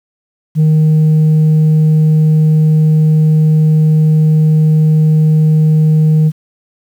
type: tone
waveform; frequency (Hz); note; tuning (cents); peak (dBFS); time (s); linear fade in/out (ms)
sine; 155.56; D#3; 0; -3; 0.55-6.32; 50
effects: tanh soft clip ceiling -5 dBFS + 7-bit